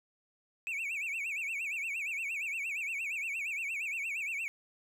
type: tone with vibrato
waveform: triangle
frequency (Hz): 2457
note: D#7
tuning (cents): -22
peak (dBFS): -32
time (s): 0.67-4.48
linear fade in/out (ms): 0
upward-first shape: sine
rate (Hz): 8.6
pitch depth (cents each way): 190
effects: none